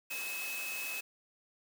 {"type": "tone in noise", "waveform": "sine", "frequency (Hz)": 2580, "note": "E7", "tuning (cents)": -38, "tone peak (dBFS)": -38, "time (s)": [0.1, 1.01], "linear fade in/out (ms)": 10, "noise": "white", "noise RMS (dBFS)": -42, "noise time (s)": [0.1, 1.01], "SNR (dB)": 1, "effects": ["high-pass 300 Hz 12 dB/octave"]}